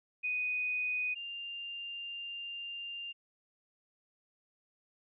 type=tone pair in turn; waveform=sine; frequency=2489 / 2794 Hz; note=D#7 / F7; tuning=0 / 0 cents; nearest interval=major second; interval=200 cents; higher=second; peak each=-31 / -39 dBFS; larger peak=first; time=0.23-1.15 / 1.15-3.13 s; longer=second; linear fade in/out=20 ms; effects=none